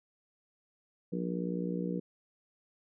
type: harmonic tone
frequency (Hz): 59.6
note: A#1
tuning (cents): +39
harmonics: 3 / 4 / 5 / 6 / 7 / 8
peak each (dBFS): -34 / -42 / -39 / -43 / -44 / -40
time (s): 1.12-2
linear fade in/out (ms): 10
effects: none